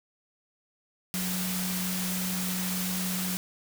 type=tone in noise; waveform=sine; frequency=183.8 Hz; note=F#3; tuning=11 cents flat; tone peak=-31 dBFS; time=1.14-3.37 s; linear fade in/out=0 ms; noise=white; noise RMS=-33 dBFS; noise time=1.14-3.37 s; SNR=-1 dB; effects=none